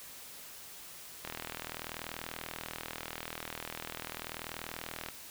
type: click train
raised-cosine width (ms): 0.3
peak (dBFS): -22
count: 156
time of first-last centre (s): 1.25-5.087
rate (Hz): 40.4
effects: white hiss -49 dBFS RMS until 5.3 s